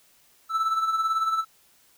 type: tone with tremolo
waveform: triangle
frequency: 1318.5 Hz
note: E6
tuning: in tune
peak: -18 dBFS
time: 0.49-1.45 s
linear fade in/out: 50 ms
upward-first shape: sine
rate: 18 Hz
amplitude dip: 55%
effects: white hiss -60 dBFS RMS until 1.97 s